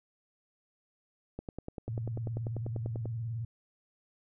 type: click train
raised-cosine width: 2 ms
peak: -25 dBFS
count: 18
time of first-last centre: 1.39-3.057 s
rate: 10.2 Hz
type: tone with vibrato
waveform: sine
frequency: 114.3 Hz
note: A#2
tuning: 34 cents flat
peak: -33 dBFS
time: 1.88-3.45 s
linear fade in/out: 5 ms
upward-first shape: square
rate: 19 Hz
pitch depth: 89 cents each way
effects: none